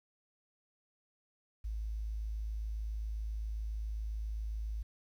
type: tone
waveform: sine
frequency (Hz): 53.7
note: A1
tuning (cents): -41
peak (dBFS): -35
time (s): 1.64-4.83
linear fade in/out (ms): 10
effects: 11-bit